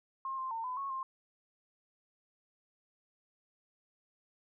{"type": "tone with pitch steps", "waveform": "sine", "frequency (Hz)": [1067, 1048, 907, 1009, 1100, 1058], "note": ["C6", "C6", "A#5", "B5", "C#6", "C6"], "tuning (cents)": [34, 2, -48, 37, -14, 19], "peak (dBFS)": -35, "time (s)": [0.25, 1.03], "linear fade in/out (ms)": 2, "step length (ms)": 130, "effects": []}